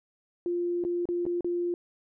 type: tone with dropouts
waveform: sine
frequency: 349.2 Hz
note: F4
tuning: in tune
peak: -26 dBFS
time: 0.46-1.74 s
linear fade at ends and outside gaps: 1 ms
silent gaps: 0.839-0.849 / 1.055-1.088 / 1.254-1.264 / 1.408-1.445 s
effects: none